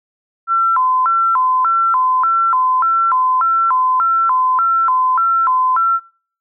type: tone with vibrato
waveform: sine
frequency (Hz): 1174.7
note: D6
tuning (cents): 0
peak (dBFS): -11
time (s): 0.47-6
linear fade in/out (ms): 50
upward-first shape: square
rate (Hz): 1.7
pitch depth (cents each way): 240
effects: noise-tail reverb RT60 0.5 s tail -25 dB re dry